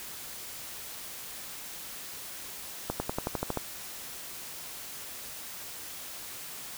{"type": "accelerating click train", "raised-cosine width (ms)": 1, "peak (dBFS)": -15, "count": 9, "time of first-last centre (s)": [2.9, 3.573], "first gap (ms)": 100, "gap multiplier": 0.95, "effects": ["white hiss -42 dBFS RMS until 6.77 s"]}